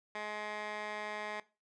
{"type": "tone with band-pass filter", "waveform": "15% pulse", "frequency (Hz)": 211, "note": "G#3", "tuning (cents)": 28, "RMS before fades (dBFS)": -41, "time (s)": [0.15, 1.4], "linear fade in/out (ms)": 2, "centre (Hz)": 1600, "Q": 1.2, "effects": ["noise-tail reverb RT60 0.3 s tail -19 dB re dry", "resampled to 22050 Hz"]}